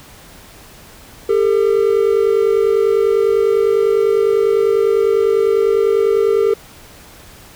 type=tone pair together; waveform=triangle; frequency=399.9 / 449.9 Hz; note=G4 / A4; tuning=+35 / +39 cents; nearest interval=major second; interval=204 cents; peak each=-12 dBFS; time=1.29-6.54 s; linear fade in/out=5 ms; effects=pink hiss -41 dBFS RMS until 7.55 s